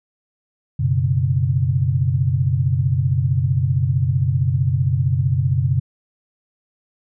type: chord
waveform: sine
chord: F# suspended fourth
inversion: none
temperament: just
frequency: 92.5 / 123.33 / 138.75 Hz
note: F#2 / B2 / C#3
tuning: 0 / -2 / +2 cents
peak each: -21 / -19 / -19 dBFS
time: 0.79-5.8 s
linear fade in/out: 10 ms
effects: none